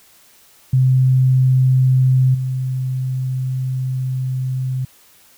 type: tone with level steps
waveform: sine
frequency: 129.6 Hz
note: C3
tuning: 16 cents flat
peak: -10 / -18 dBFS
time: 0.73-4.85 s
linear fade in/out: 5 ms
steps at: 2.34 s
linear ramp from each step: 10 ms
effects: white hiss -50 dBFS RMS until 5.37 s